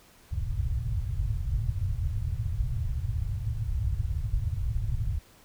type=low-pass noise; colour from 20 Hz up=white; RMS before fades=-29 dBFS; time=0.31-5.19 s; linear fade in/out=10 ms; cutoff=120 Hz; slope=48 dB/octave; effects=pink hiss -57 dBFS RMS until 5.44 s